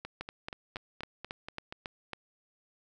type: two click trains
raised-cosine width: 0.3 ms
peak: -21 / -24 dBFS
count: 8 / 8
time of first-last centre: 0.21-2.133 / 0.05-1.725 s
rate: 3.64 / 4.18 Hz
effects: none